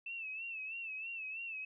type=tone with vibrato; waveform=sine; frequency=2644 Hz; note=E7; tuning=5 cents sharp; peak=-40 dBFS; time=0.06-1.65 s; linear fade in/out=5 ms; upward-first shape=sine; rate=3.1 Hz; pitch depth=75 cents each way; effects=none